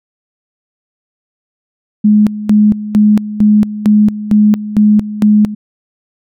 sine tone with tremolo, 210.5 Hz, G#3, 24 cents sharp, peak -4 dBFS, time 2.04-5.55 s, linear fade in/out 10 ms, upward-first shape square, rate 2.2 Hz, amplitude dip 80%, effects none

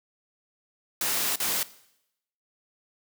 white noise with dropouts, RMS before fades -27 dBFS, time 1.01-1.63 s, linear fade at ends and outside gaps 2 ms, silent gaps 1.358-1.401 s, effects noise-tail reverb RT60 0.8 s tail -18 dB re dry + high-pass 150 Hz 12 dB/octave

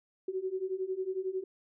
sine beating tone pair, 370 / 381 Hz, F#4 / G4, 0 / -49 cents, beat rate 11 Hz, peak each -36 / -34 dBFS, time 0.28-1.44 s, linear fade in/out 5 ms, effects none

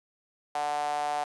sawtooth tone with high-pass filter, 147.3 Hz, D3, 6 cents sharp, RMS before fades -30 dBFS, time 0.55-1.24 s, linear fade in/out 2 ms, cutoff 760 Hz, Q 7.3, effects resampled to 24000 Hz

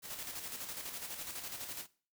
white noise with tremolo, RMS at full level -42 dBFS, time 0.02-1.87 s, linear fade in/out 50 ms, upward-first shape square, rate 12 Hz, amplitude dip 45%, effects noise-tail reverb RT60 0.4 s tail -19 dB re dry

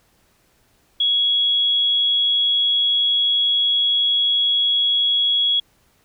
sine tone, 3337 Hz, G#7, 8 cents sharp, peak -15 dBFS, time 1-5.6 s, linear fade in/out 5 ms, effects pink hiss -60 dBFS RMS until 6.04 s

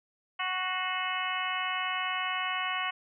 harmonic tone with a mistuned harmonic, 370 Hz, F#4, in tune, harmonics 2 / 3 / 4 / 5 / 6 / 7 / 8, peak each -38 / -34 / -39 / -38 / -37 / -38 / -37 dBFS, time 0.39-2.91 s, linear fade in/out 10 ms, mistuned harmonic 6, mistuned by -43 cents, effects none

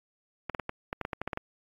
clicks, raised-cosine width 0.5 ms, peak -17 dBFS, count 12, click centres 0.497 / 0.548 / 0.597 / 0.694 / 0.929 / 1.013 / 1.051 / 1.132 / 1.216 / 1.276 / 1.332 / 1.374 s, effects AAC 32 kbps

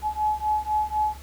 sine beating tone pair, 850 / 854 Hz, G#5 / G#5, +40 / +48 cents, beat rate 4 Hz, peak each -25 dBFS, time 0.02-1.18 s, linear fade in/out 50 ms, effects added 69 Hz sine -40 dBFS peak until 1.22 s + pink hiss -48 dBFS RMS until 1.22 s

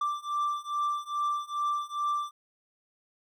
triangle beating tone pair, 1174.7 / 1177.1 Hz, D6 / D6, 0 / +4 cents, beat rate 2.4 Hz, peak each -30 / -29 dBFS, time 0.01-2.31 s, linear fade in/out 5 ms, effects none

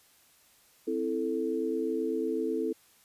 sine chord, A minor, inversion first, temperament equal, 261.6 / 329.6 / 440 Hz, C4 / E4 / A4, 0 / 0 / 0 cents, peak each -34 / -32 / -31 dBFS, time 0.87-2.73 s, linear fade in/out 10 ms, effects white hiss -62 dBFS RMS until 3.04 s + resampled to 32000 Hz

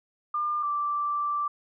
sine tone pair in turn, 1200 / 1171.2 Hz, D6 / D6, +37 / -5 cents, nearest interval unison, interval 42 cents, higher first, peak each -25 dBFS, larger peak neither, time 0.34-0.63 / 0.63-1.48 s, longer second, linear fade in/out 5 ms, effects none

